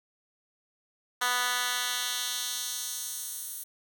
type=tone with high-pass filter sweep; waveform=10% pulse; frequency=246.9 Hz; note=B3; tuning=in tune; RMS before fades=-32 dBFS; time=1.21-3.64 s; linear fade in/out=10 ms; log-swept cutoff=1300 to 11000 Hz; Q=0.96; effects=none